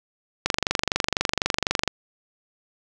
click train, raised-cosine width 0.2 ms, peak -3 dBFS, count 35, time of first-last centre 0.46-1.877 s, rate 24 Hz, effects none

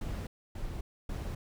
brown noise bursts, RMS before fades -37 dBFS, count 3, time 0.01-1.35 s, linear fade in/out 5 ms, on 260 ms, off 280 ms, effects none

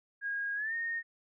sine tone with pitch glide, 1634 to 1844.7 Hz, G#6 to A#6, -29 to -19 cents, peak -32 dBFS, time 0.21-1.03 s, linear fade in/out 50 ms, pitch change +210 cents, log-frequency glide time 0.55-0.74 s, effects none

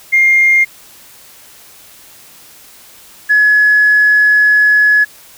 sine tone pair in turn, 2118 / 1695.2 Hz, C7 / G#6, +21 / +35 cents, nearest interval major third, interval 386 cents, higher first, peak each -5 dBFS, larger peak neither, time 0.12-0.65 / 3.29-5.05 s, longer second, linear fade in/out 20 ms, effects tanh soft clip ceiling -1 dBFS + white hiss -40 dBFS RMS until 5.37 s

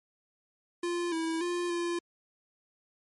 square tone with pitch steps, 347.5 / 325.8 / 350.5 / 345 Hz, F4 / E4 / F4 / F4, -9 / -20 / +6 / -21 cents, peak -30 dBFS, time 0.83-1.99 s, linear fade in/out 5 ms, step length 290 ms, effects MP3 48 kbps

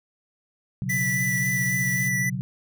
sine chord, B suspended second, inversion none, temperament equal, 123.47 / 138.59 / 185 Hz, B2 / C#3 / F#3, 0 / 0 / 0 cents, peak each -30 dBFS, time 0.82-2.41 s, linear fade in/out 0 ms
square tone with vibrato, 1975.5 Hz, B6, in tune, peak -24 dBFS, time 0.89-2.3 s, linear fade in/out 10 ms, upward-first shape sine, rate 3.7 Hz, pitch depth 14 cents each way
blue noise, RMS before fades -39 dBFS, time 0.89-2.09 s, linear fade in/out 10 ms
effects none

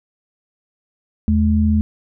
sine tone pair together, 80.2 / 214.1 Hz, E2 / A3, -47 / -47 cents, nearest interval octave + perfect fourth, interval 1700 cents, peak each -15 dBFS, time 1.28-1.81 s, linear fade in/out 0 ms, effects none

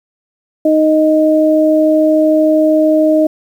sine tone pair together, 310.9 / 622.3 Hz, D#4 / D#5, -1 / 0 cents, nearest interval octave, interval 1201 cents, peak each -10 dBFS, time 0.65-3.27 s, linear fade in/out 5 ms, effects 7-bit

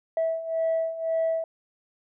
sine beating tone pair, 651 / 652.9 Hz, E5 / E5, -22 / -17 cents, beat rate 1.9 Hz, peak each -28 / -24 dBFS, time 0.17-1.44 s, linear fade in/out 2 ms, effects tanh soft clip ceiling -19 dBFS

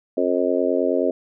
harmonic tone, 89.5 Hz, F2, 43 cents sharp, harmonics 3 / 4 / 5 / 6 / 7, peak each -24 / -24 / -24 / -24 / -24 dBFS, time 0.17-1.11 s, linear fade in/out 5 ms, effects none

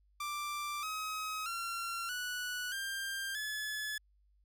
sawtooth tone with pitch steps, 1178 / 1269.9 / 1368.9 / 1475.6 / 1590.7 / 1714.8 Hz, D6 / D#6 / F6 / F#6 / G6 / A6, +5 / +35 / -35 / -5 / +25 / -45 cents, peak -33 dBFS, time 0.2-3.98 s, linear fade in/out 5 ms, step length 630 ms, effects added 50 Hz sine -66 dBFS peak until 4.44 s

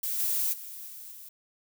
violet noise with level steps, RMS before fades -31 / -28 / -42 / -44 / -46 dBFS, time 0.03-1.29 s, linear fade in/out 5 ms, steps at 0.18 / 0.52 / 0.87 / 1.11 s, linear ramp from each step 20 ms, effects none

